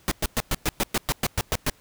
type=noise bursts; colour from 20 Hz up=pink; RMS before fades=-23 dBFS; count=12; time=0.08-1.698 s; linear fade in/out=0 ms; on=34 ms; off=110 ms; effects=pink hiss -57 dBFS RMS until 1.8 s